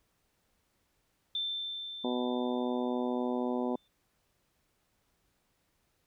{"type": "tone with exponential decay", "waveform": "sine", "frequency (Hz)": 3554, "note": "A7", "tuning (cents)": 17, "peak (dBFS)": -30, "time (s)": [1.35, 3.88], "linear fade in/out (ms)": 2, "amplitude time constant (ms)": 550}
{"type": "harmonic tone", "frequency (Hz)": 123.8, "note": "B2", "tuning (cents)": 5, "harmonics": [2, 3, 4, 5, 6, 7, 8], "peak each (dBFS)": [-32, -36, -38, -40, -42, -43, -44], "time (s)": [2.04, 3.76], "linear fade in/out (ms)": 5}
{"effects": ["pink hiss -75 dBFS RMS until 6.06 s"]}